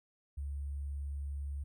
sine tone with sample-and-hold, 70.6 Hz, C#2, 32 cents sharp, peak -36 dBFS, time 0.37-1.64 s, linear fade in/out 10 ms, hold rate 8820 Hz, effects none

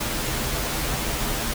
pink noise with comb filter, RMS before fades -26 dBFS, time 0-1.54 s, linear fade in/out 10 ms, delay 11 ms, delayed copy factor -0.75, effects none

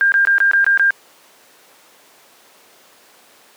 sine tone bursts, 1600 Hz, G6, 35 cents sharp, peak -10 dBFS, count 7, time 0.01-0.906 s, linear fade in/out 0 ms, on 110 ms, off 21 ms, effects pink hiss -48 dBFS RMS until 3.56 s + high-pass 400 Hz 12 dB/octave

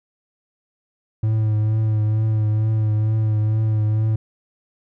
triangle tone with vibrato, 108.4 Hz, A2, 25 cents flat, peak -14 dBFS, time 1.23-4.16 s, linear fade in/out 5 ms, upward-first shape triangle, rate 2.2 Hz, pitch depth 31 cents each way, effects none

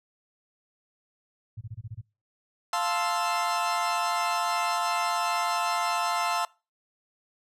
sine tone bursts, 110 Hz, A2, in tune, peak -34 dBFS, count 7, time 1.57-2.014 s, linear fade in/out 10 ms, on 42 ms, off 25 ms
40% pulse chord, F major seventh, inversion none, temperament equal, 698.5 / 880 / 1046.5 / 1318.5 Hz, F5 / A5 / C6 / E6, 0 / 0 / 0 / 0 cents, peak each -30 dBFS, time 2.73-6.45 s, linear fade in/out 2 ms
effects noise-tail reverb RT60 0.3 s tail -23 dB re dry + low-pass 10000 Hz 12 dB/octave

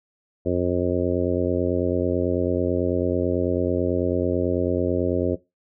harmonic tone, 89.1 Hz, F2, 35 cents sharp, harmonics 1 / 2 / 3 / 4 / 5 / 6 / 7, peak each -28 / -30 / -26 / -25 / -26 / -27 / -31 dBFS, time 0.45-5.36 s, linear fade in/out 20 ms, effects noise-tail reverb RT60 0.2 s tail -17 dB re dry

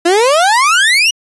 30% pulse exponential sweep, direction up, 329.6 to 2960 Hz, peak -5 dBFS, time 0.05-1.11 s, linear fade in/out 10 ms, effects resampled to 24000 Hz

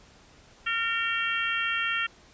harmonic tone with a mistuned harmonic, 456.5 Hz, A#4, 36 cents flat, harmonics 3 / 4 / 5 / 6 / 7, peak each -30 / -31 / -35 / -31 / -34 dBFS, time 0.66-2.07 s, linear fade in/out 10 ms, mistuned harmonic 3, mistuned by +16 cents, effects pink hiss -55 dBFS RMS until 2.33 s + resampled to 16000 Hz

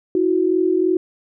sine tone pair together, 324.8 / 367.9 Hz, E4 / F#4, -26 / -10 cents, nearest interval major second, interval 216 cents, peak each -19 / -16 dBFS, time 0.15-0.97 s, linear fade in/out 2 ms, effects none

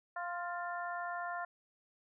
harmonic tone with a mistuned harmonic, 349.2 Hz, F4, in tune, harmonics 2 / 3 / 4 / 5, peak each -40 / -43 / -43 / -46 dBFS, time 0.16-1.45 s, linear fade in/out 5 ms, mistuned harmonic 5, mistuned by +30 cents, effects none

